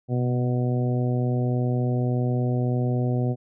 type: harmonic tone with a mistuned harmonic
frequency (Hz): 123.47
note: B2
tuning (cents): 0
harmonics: 1 / 2 / 3 / 4 / 5 / 6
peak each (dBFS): -22 / -28 / -32 / -34 / -36 / -38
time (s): 0.08-3.36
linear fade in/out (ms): 50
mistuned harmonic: 1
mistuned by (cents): +27
effects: none